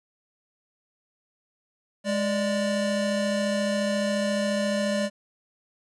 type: tone pair together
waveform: square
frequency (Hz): 207.2 / 587.3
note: G#3 / D5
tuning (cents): -4 / 0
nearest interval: octave + tritone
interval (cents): 1804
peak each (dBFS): -27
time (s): 2.04-5.1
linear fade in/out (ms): 50
effects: resampled to 22050 Hz + 10-bit